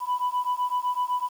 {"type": "beating tone pair", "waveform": "sine", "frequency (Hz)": [987.8, 995.7], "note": ["B5", "B5"], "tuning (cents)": [0, 14], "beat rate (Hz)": 7.9, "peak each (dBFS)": -25, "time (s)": [0, 1.29], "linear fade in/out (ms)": 50, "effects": ["tanh soft clip ceiling -20 dBFS", "8-bit"]}